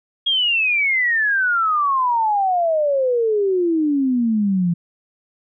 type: exponential sweep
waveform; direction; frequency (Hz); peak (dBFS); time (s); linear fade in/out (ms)
sine; down; 3298 to 167.8; -15; 0.26-4.74; 10
effects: none

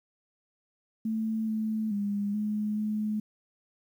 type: tone with pitch steps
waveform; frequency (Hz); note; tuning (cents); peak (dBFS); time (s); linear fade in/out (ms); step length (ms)
sine; 220.7 / 218.2 / 203.1 / 211.2 / 213.2; A3 / A3 / G#3 / G#3 / G#3; +5 / -14 / -38 / +29 / +46; -27; 1.05-3.2; 5; 430
effects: 10-bit

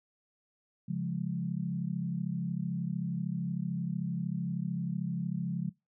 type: chord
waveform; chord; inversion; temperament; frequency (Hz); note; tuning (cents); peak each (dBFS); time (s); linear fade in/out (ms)
sine; Db major; none; equal; 138.59 / 174.61 / 207.7; Db3 / F3 / Ab3; 0 / 0 / 0; -36 / -33 / -38; 0.88-5.7; 10
effects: noise-tail reverb RT60 0.2 s tail -21 dB re dry

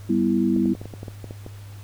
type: chord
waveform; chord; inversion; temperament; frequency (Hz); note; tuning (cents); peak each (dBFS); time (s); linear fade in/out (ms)
sine; E minor; first; equal; 196 / 246.9 / 329.6; G3 / B3 / E4; 0 / 0 / 0; -22; 0.09-0.74; 10
type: clicks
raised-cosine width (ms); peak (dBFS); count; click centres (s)
2; -22; 11; 0.564 / 0.657 / 0.751 / 0.815 / 0.856 / 0.938 / 1.031 / 1.082 / 1.243 / 1.309 / 1.464
effects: added 101 Hz sine -37 dBFS peak until 1.83 s + pink hiss -50 dBFS RMS until 1.83 s

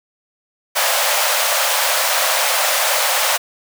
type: high-pass noise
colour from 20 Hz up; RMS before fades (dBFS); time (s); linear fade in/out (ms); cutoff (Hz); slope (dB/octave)
pink; -17; 0.75-3.38; 20; 520; 96
effects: none

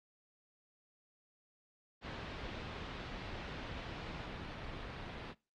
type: low-pass noise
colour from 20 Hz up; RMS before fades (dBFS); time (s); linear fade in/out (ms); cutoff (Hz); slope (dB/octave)
pink; -45; 2.01-5.35; 50; 3900; 24
effects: noise-tail reverb RT60 0.3 s tail -23 dB re dry + Opus 48 kbps

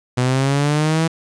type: linear sweep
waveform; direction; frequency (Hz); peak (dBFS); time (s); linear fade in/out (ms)
sawtooth; up; 123.47 to 164.81; -11; 0.17-1.08; 10
effects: resampled to 22050 Hz + 8-bit

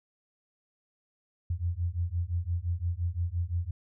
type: beating tone pair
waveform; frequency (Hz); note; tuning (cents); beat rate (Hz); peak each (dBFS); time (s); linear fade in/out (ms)
sine; 84 / 89.8; E2 / F2; +33 / +49; 5.8; -31; 1.5-3.71; 5
effects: none

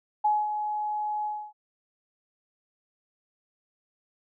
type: tone with ADSR envelope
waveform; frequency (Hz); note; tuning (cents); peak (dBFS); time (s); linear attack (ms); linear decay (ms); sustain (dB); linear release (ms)
sine; 844; G#5; +28; -19; 0.24-1.53; 11; 220; -8; 280
effects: none

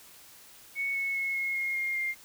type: tone with pitch steps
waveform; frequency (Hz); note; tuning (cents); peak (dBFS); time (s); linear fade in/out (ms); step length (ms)
sine; 2217 / 2199 / 2181 / 2164 / 2146 / 2129 / 2112; C#7 / C#7 / C#7 / C#7 / C7 / C7 / C7; 0 / -14 / -29 / -42 / +43 / +30 / +16; -28; 0.75-2.15; 50; 200
effects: white hiss -53 dBFS RMS until 2.24 s

